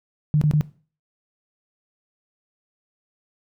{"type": "tone bursts", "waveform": "sine", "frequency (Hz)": 150.4, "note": "D3", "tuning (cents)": 42, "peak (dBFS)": -14, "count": 3, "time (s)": [0.34, 0.61], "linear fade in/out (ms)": 0, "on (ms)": 74, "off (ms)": 24, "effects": ["noise-tail reverb RT60 0.4 s tail -19 dB re dry"]}